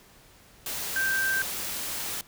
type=tone in noise; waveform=sine; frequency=1568 Hz; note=G6; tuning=in tune; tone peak=-24 dBFS; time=0.96-1.42 s; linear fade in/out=2 ms; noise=white; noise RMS=-33 dBFS; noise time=0.66-2.21 s; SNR=+6 dB; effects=pink hiss -55 dBFS RMS until 2.27 s